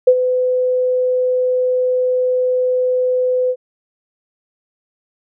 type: tone with ADSR envelope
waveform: sine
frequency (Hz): 505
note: B4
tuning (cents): +39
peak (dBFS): -3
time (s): 0.07-3.56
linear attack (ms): 8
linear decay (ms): 62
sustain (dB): -10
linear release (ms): 59
effects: none